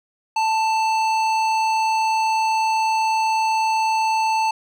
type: tone with hard clipping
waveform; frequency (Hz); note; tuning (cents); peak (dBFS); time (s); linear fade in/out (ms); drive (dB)
sine; 884; A5; +8; -19; 0.36-4.51; 5; 13
effects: none